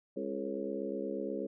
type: harmonic tone with a mistuned harmonic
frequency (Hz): 68.3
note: C#2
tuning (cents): -25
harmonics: 3 / 4 / 5 / 6 / 7 / 8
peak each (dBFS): -42 / -41 / -41 / -40 / -44 / -41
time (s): 0.16-1.47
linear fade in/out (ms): 10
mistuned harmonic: 6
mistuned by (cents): +44
effects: none